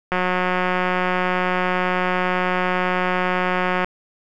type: click train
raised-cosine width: 0.5 ms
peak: -6 dBFS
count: 679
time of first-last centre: 0.12-3.845 s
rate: 182 Hz
effects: none